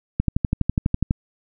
click train, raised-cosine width 5 ms, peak -6 dBFS, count 12, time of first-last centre 0.2-1.109 s, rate 12.1 Hz, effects none

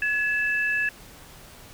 sine tone pair together, 1697 / 2636 Hz, G#6 / E7, +37 / -1 cents, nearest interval minor sixth, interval 762 cents, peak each -23 / -27 dBFS, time 0.02-0.89 s, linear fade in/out 2 ms, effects pink hiss -47 dBFS RMS until 1.73 s

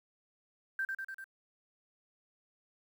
sine tone with echo, 1568 Hz, G6, in tune, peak -31 dBFS, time 0.79-0.85 s, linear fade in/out 2 ms, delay 98 ms, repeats 4, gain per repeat -3 dB, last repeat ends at 1.242 s, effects 10-bit

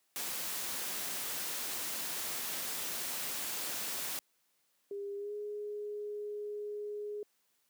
white noise, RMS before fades -38 dBFS, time 0.16-4.19 s, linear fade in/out 0 ms
sine tone with pitch glide, 402.3 to 416.2 Hz, G4 to G#4, +45 to +4 cents, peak -37 dBFS, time 4.91-7.23 s, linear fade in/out 2 ms, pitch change +59 cents, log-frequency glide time 5.17-5.33 s
effects white hiss -75 dBFS RMS until 7.69 s + high-pass 150 Hz 12 dB/octave

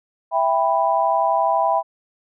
sine chord, E minor, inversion none, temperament just, 659.3 / 791.1 / 988.9 Hz, E5 / G5 / B5, 0 / +16 / +2 cents, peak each -20 dBFS, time 0.31-1.83 s, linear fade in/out 50 ms, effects none

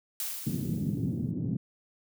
blue noise with exponential decay, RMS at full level -32 dBFS, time 0.2-1.31 s, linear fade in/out 1 ms, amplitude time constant 240 ms
pink band-pass noise, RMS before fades -31 dBFS, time 0.46-1.57 s, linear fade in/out 10 ms, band 120 to 260 Hz, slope 24 dB/octave
effects none

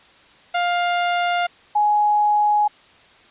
sawtooth / sine tone pair in turn, 703 / 836 Hz, F5 / G#5, +11 / +11 cents, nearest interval minor third, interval 300 cents, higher second, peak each -14 / -14 dBFS, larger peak neither, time 0.54-1.47 / 1.75-2.68 s, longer neither, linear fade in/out 10 ms, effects white hiss -50 dBFS RMS until 3.3 s + resampled to 8000 Hz

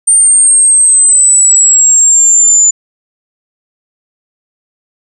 sine exponential sweep, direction down, 8870 to 7040 Hz, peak -3 dBFS, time 0.07-2.71 s, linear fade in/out 10 ms, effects none

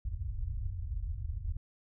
white low-pass noise, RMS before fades -36 dBFS, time 0.05-1.57 s, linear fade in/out 5 ms, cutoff 100 Hz, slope 48 dB/octave, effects none

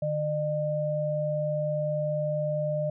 sine tone pair together, 150.73 / 605 Hz, D3 / D#5, +45 / -49 cents, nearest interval 2 octaves, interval 2406 cents, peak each -30 / -27 dBFS, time 0.02-2.9 s, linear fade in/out 5 ms, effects none

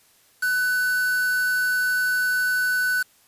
triangle tone with quantisation, 1498 Hz, F#6, 21 cents sharp, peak -18 dBFS, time 0.42-3.03 s, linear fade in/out 10 ms, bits 5, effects white hiss -58 dBFS RMS until 3.27 s + resampled to 32000 Hz

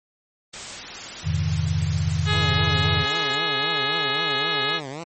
white noise, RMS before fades -34 dBFS, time 0.53-3.36 s, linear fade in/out 10 ms
sine chord, F minor seventh, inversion none, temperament equal, 87.31 / 103.83 / 130.81 / 155.56 Hz, F2 / Ab2 / C3 / Eb3, 0 / 0 / 0 / 0 cents, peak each -24 / -27 / -29 / -24 dBFS, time 1.23-3.06 s, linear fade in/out 50 ms
harmonic tone, 420 Hz, G#4, 19 cents sharp, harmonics 1 / 2 / 3 / 4 / 5 / 6 / 7 / 8 / 9 / 10, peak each -32 / -33 / -29 / -28 / -32 / -33 / -31 / -31 / -28 / -32 dBFS, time 2.25-4.81 s, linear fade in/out 50 ms
10% pulse tone with vibrato, 148.4 Hz, D3, 18 cents sharp, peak -23 dBFS, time 2.32-5.04 s, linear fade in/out 10 ms, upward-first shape triangle, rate 3.8 Hz, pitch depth 250 cents each way
effects MP3 32 kbps

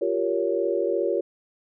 sine chord, G half-diminished seventh, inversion third, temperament equal with one note detuned, 349.2 / 392 / 466.2 / 559.2 Hz, F4 / G4 / Bb4 / Db5, 0 / 0 / 0 / +15 cents, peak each -27 dBFS, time 0.01-1.21 s, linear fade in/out 10 ms, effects none

